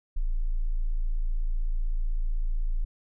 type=tone; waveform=sine; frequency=27.93 Hz; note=A0; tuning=27 cents sharp; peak=-23 dBFS; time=0.16-2.85 s; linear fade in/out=10 ms; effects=none